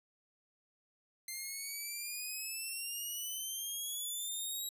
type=exponential sweep; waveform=5% pulse; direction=up; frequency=2087 to 3863 Hz; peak=-30 dBFS; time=1.28-4.69 s; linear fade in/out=2 ms; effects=resampled to 32000 Hz